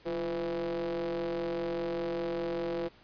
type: ring-modulated tone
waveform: square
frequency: 80.5 Hz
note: E2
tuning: 41 cents flat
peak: -29 dBFS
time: 0.05-2.89 s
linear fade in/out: 20 ms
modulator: 425 Hz
effects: pink hiss -59 dBFS RMS until 3.03 s + resampled to 11025 Hz